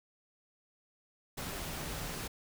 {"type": "tone in noise", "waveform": "sine", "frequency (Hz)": 155.2, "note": "D#3", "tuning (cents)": -4, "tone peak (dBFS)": -48, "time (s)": [1.6, 2.14], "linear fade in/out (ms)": 10, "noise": "pink", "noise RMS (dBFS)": -40, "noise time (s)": [1.37, 2.28], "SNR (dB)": -11, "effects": []}